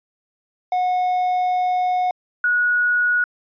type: tone pair in turn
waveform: triangle / sine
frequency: 729 / 1458 Hz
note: F#5 / F#6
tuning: -26 / -26 cents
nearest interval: octave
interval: 1200 cents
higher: second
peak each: -15 dBFS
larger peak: neither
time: 0.72-2.11 / 2.44-3.24 s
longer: first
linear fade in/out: 2 ms
effects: resampled to 11025 Hz